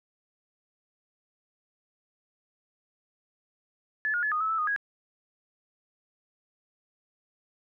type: tone with pitch steps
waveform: sine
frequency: 1726 / 1432 / 1714 / 1236 / 1299 / 1316 / 1237 / 1653 Hz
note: A6 / F6 / A6 / D#6 / E6 / E6 / D#6 / G#6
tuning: -34 / +43 / -46 / -12 / -26 / -3 / -10 / -9 cents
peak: -25 dBFS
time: 4.05-4.762 s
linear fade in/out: 0 ms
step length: 89 ms
effects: none